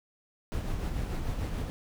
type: noise with tremolo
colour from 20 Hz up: brown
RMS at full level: -31 dBFS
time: 0.52-1.7 s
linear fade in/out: 0 ms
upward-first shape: sine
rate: 6.8 Hz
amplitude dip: 35%
effects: none